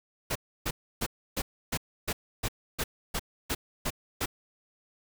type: noise bursts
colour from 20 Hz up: pink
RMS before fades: -30 dBFS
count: 12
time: 0.3-4.26 s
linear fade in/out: 10 ms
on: 55 ms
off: 300 ms
effects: none